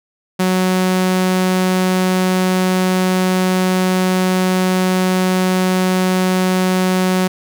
sawtooth tone, 185 Hz, F#3, in tune, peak -9 dBFS, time 0.39-7.28 s, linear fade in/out 10 ms, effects none

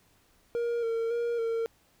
triangle tone with vibrato, 464.1 Hz, A#4, 8 cents flat, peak -25 dBFS, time 0.55-1.66 s, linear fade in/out 0 ms, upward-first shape square, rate 1.8 Hz, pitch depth 27 cents each way, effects pink hiss -65 dBFS RMS until 2 s

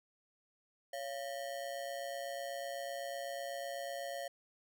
square ring-modulated tone, 622.3 Hz, D#5, in tune, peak -37 dBFS, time 0.93-4.28 s, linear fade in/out 5 ms, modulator 64 Hz, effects none

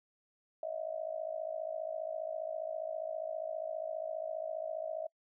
sine tone with amplitude modulation, 639 Hz, D#5, 46 cents sharp, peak -32 dBFS, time 0.63-5.07 s, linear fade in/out 2 ms, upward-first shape sine, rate 54.9 Hz, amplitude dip 90%, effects noise-tail reverb RT60 0.1 s tail -25 dB re dry

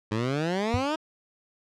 15% pulse exponential sweep, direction up, 103.83 to 322.6 Hz, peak -19 dBFS, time 0.11-0.96 s, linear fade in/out 10 ms
sine tone with exponential decay, 96.8 Hz, G2, 21 cents flat, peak -19 dBFS, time 0.74-0.86 s, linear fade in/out 0 ms, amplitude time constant 26 ms
effects low-pass 5000 Hz 12 dB/octave

